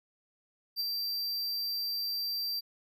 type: tone with ADSR envelope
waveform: square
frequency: 4699 Hz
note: D8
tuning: in tune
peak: -29 dBFS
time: 0.76-2.61 s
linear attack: 40 ms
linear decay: 22 ms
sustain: -3 dB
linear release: 23 ms
effects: none